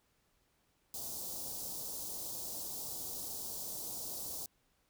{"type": "band-stop noise", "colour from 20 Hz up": "white", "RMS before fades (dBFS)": -42, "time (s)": [0.94, 4.46], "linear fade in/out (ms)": 2, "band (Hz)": [860, 4500], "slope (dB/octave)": 24, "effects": ["pink hiss -75 dBFS RMS until 4.89 s"]}